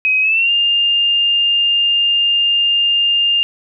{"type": "tone with pitch glide", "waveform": "sine", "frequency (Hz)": [2531, 2808], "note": ["D#7", "F7"], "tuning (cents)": [29, 9], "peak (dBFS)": -11, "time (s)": [0.05, 3.43], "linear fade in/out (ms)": 0, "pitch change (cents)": 180, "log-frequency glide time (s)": [0.21, 0.51], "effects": []}